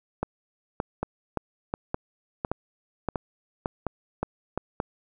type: two click trains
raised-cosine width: 1 ms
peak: -13 / -12 dBFS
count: 6 / 9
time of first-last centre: 1.03-4.576 / 0.23-4.801 s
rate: 1.41 / 1.75 Hz
effects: none